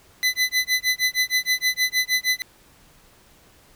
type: tone with tremolo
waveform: 25% pulse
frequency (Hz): 2010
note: B6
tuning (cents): +30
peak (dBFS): -13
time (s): 0.23-2.42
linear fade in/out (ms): 0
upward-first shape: sine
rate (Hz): 6.4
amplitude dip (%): 100
effects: pink hiss -54 dBFS RMS until 3.75 s